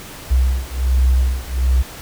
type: beating tone pair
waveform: sine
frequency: 63.2 / 64.5 Hz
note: B1 / C2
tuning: +41 / -24 cents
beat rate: 1.3 Hz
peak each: -16 / -16 dBFS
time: 0.3-1.83 s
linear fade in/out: 20 ms
effects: pink hiss -35 dBFS RMS until 2.01 s